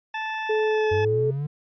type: tone with pitch glide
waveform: 20% pulse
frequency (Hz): 876 to 862.4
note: A5 to A5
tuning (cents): -8 to -35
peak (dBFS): -22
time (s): 0.14-1.05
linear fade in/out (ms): 5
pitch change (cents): -27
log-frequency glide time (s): 0.64-0.9
type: tone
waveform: sine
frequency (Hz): 431.5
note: A4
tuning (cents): -34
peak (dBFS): -20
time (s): 0.49-1.31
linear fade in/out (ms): 10
type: linear sweep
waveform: triangle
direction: up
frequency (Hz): 91.3 to 150.5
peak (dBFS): -23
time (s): 0.91-1.47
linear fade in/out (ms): 10
effects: resampled to 11025 Hz